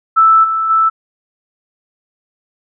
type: tone with level steps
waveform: sine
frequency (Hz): 1318.5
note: E6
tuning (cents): 0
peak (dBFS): -5 / -13 / -8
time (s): 0.16-0.9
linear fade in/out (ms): 20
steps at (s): 0.43 / 0.69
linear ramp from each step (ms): 20
effects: none